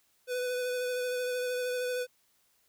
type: tone with vibrato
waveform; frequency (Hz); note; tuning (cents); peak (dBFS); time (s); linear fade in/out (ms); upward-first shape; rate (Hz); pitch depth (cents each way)
square; 498.1; B4; +15; -31; 0.27-2.07; 50; sine; 13; 17
effects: white hiss -70 dBFS RMS until 2.68 s